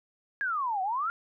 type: exponential two-way sweep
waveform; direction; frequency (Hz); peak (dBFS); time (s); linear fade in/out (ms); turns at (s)
sine; down then up; 1673 to 730 to 1424; -27; 0.41-1.1; 0; 0.82
effects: none